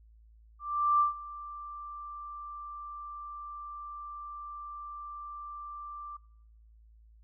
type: tone with ADSR envelope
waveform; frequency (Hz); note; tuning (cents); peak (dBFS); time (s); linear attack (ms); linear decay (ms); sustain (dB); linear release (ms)
sine; 1178; D6; +5; -21; 0.59-6.17; 410; 130; -19; 8
effects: noise-tail reverb RT60 0.8 s tail -23 dB re dry + added 55 Hz sine -55 dBFS peak until 7.23 s